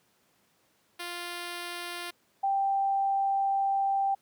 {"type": "tone pair in turn", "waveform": ["5% pulse", "sine"], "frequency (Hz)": [349.2, 785.7], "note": ["F4", "G5"], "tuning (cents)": [0, 4], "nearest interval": "octave + major second", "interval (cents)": 1404, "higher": "second", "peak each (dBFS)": -24, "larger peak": "neither", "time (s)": [[0.99, 2.11], [2.43, 4.15]], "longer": "second", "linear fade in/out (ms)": 10, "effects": ["pink hiss -68 dBFS RMS until 4.21 s", "high-pass 150 Hz 12 dB/octave"]}